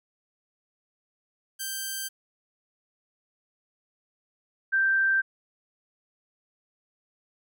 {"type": "tone pair in turn", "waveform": ["5% pulse", "sine"], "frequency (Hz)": [1568, 1568], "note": ["G6", "G6"], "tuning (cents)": [0, 0], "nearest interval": "unison", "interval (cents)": 0, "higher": "neither", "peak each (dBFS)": -20, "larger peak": "neither", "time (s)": [[1.59, 2.09], [4.72, 5.22]], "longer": "neither", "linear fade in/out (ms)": 20, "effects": []}